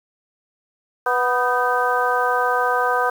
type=harmonic tone with a mistuned harmonic; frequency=246.9 Hz; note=B3; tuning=in tune; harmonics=2 / 3 / 4 / 5 / 6; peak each=-23 / -23 / -23 / -23 / -23 dBFS; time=1.06-3.1 s; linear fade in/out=5 ms; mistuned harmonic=6; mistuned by=+68 cents; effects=7-bit